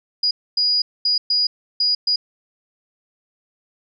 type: tone bursts at uneven times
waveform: sine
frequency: 4900 Hz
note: D#8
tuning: 27 cents flat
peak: -15 dBFS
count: 6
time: 0.23-0.31 / 0.57-0.82 / 1.05-1.18 / 1.3-1.47 / 1.8-1.95 / 2.07-2.16 s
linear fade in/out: 5 ms
effects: none